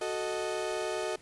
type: chord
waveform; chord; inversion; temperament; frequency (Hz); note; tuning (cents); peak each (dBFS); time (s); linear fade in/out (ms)
35% pulse; D# diminished; first; equal; 370 / 440 / 622.3; F#4 / A4 / D#5; 0 / 0 / 0; -34; 0.01-1.16; 5
effects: pink hiss -58 dBFS RMS until 1.21 s + resampled to 24000 Hz